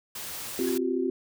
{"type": "noise", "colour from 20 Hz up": "white", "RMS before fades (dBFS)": -37, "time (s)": [0.15, 0.78], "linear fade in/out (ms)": 5}
{"type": "chord", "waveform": "sine", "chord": "C suspended fourth", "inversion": "none", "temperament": "equal with one note detuned", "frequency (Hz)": [261.6, 349.2, 383.3], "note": ["C4", "F4", "G4"], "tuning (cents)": [0, 0, -39], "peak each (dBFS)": -29, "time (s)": [0.59, 1.1], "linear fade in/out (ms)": 2}
{"type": "tone with exponential growth", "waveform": "sawtooth", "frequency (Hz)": 1676, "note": "G#6", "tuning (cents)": 15, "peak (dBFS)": -34, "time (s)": [0.61, 0.69], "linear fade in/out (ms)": 1, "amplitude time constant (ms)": 16}
{"effects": []}